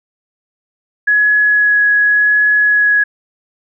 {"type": "tone with vibrato", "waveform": "sine", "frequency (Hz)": 1681, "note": "G#6", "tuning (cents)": 20, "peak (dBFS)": -8, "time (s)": [1.07, 3.04], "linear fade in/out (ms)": 10, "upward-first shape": "sine", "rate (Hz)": 0.89, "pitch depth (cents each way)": 9, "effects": []}